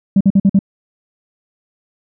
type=tone bursts; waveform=sine; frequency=196 Hz; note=G3; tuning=in tune; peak=-5 dBFS; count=5; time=0.16-0.591 s; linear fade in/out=5 ms; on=47 ms; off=49 ms; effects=tanh soft clip ceiling -4 dBFS